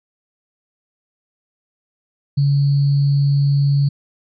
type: tone with sample-and-hold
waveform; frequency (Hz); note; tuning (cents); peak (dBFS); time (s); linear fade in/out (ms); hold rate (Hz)
sine; 141.1; C#3; +31; -12; 2.37-3.89; 10; 4410
effects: resampled to 16000 Hz